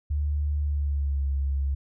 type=tone with pitch glide; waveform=sine; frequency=73.42 to 68.9 Hz; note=D2 to C#2; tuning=0 to -10 cents; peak=-23 dBFS; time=0.1-1.75 s; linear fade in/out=10 ms; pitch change=-110 cents; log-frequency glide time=0.61-1.27 s; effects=none